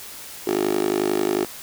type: tone with high-pass filter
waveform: 10% pulse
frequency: 51.2 Hz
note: G#1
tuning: 24 cents flat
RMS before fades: -22 dBFS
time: 0.47-1.45 s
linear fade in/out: 5 ms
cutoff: 380 Hz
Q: 6
effects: white hiss -38 dBFS RMS until 1.62 s